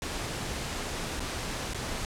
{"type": "noise with dropouts", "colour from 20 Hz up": "pink", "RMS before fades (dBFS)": -34, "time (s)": [0.02, 2.05], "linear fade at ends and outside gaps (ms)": 1, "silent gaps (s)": [[1.196, 1.203], [1.736, 1.745]], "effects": ["low-pass 9000 Hz 12 dB/octave"]}